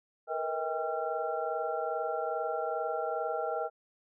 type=tone cluster; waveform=sine; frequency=461.2 / 483.6 / 638 / 795 / 1366 Hz; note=A#4 / B4 / D#5 / G5 / F6; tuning=-19 / -36 / +43 / +24 / -39 cents; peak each=-39 / -37 / -35 / -36 / -39 dBFS; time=0.27-3.7 s; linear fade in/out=50 ms; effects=none